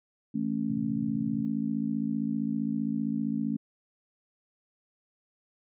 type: harmonic tone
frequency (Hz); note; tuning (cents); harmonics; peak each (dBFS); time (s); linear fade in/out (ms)
55.3; A1; +9; 3 / 4 / 5; -36 / -29 / -32; 0.34-3.57; 10
type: tone with tremolo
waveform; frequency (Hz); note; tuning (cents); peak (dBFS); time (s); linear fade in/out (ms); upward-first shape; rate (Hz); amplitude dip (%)
sine; 132.3; C3; +20; -33; 0.7-1.45; 0; triangle; 16; 100
effects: none